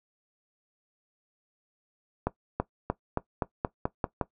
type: accelerating click train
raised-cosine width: 1 ms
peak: -12 dBFS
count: 9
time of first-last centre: 2.27-4.212 s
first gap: 330 ms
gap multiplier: 0.91
effects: noise-tail reverb RT60 0.1 s tail -17 dB re dry